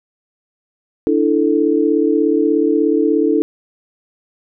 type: chord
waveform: sine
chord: D suspended second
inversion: none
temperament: just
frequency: 293.7 / 330.4 / 440.5 Hz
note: D4 / E4 / A4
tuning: 0 / +4 / +2 cents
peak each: -16 dBFS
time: 1.07-3.42 s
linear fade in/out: 0 ms
effects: none